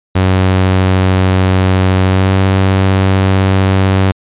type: tone with pitch glide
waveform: sawtooth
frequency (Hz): 93.6 to 95.68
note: F#2 to G2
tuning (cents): +20 to -41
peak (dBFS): -4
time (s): 0.15-4.12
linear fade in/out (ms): 10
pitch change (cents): +39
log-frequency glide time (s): 2.05-2.32
effects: resampled to 8000 Hz